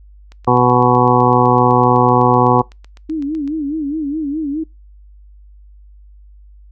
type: click train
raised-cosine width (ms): 0.2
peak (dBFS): -24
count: 26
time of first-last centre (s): 0.32-3.477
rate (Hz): 7.92
type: harmonic tone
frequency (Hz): 123.5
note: B2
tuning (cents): 0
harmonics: 1 / 2 / 3 / 4 / 6 / 7 / 8 / 9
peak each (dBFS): -17 / -17 / -17 / -17 / -17 / -17 / -17 / -17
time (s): 0.47-2.62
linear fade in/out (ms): 10
type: tone with vibrato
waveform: sine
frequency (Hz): 298.5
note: D4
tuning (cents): +28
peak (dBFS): -17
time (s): 3.09-4.64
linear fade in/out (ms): 10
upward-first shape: sine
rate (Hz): 4.8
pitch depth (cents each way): 130
effects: noise-tail reverb RT60 0.2 s tail -23 dB re dry + added 50 Hz sine -39 dBFS peak until 6.71 s